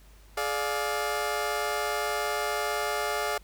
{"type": "chord", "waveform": "20% pulse", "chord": "D diminished", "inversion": "second", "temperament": "just", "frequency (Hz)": [422.9, 587.3, 704.8], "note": ["Ab4", "D5", "F5"], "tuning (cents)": [31, 0, 16], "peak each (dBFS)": -27, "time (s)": [0.37, 3.38], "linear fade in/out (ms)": 5, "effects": ["added 50 Hz sine -51 dBFS peak until 3.43 s", "pink hiss -59 dBFS RMS until 3.43 s"]}